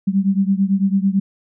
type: beating tone pair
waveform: sine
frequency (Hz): 191.9 / 200.9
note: G3 / G3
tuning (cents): -37 / +43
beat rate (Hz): 9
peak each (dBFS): -16 / -18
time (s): 0.07-1.2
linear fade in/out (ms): 10
effects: none